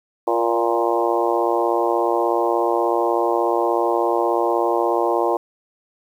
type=harmonic tone with a mistuned harmonic; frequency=116.54 Hz; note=A#2; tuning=in tune; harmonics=3 / 4 / 5 / 6 / 7 / 8 / 9; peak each=-22 / -23 / -24 / -25 / -25 / -26 / -27 dBFS; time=0.27-5.37 s; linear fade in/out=5 ms; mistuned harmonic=4; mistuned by=+18 cents; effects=8-bit